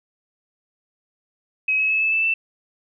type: tone with pitch steps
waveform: sine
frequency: 2549 / 2571 / 2594 / 2616 / 2639 / 2662 Hz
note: D#7 / E7 / E7 / E7 / E7 / E7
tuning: +41 / -44 / -28 / -14 / +1 / +16 cents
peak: -17 dBFS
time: 1.68-2.34 s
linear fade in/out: 5 ms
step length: 110 ms
effects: none